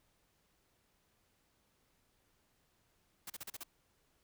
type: noise bursts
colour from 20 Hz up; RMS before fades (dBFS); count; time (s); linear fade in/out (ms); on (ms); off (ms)
white; -45; 6; 3.27-3.635; 5; 30; 37
effects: pink hiss -75 dBFS RMS until 4.23 s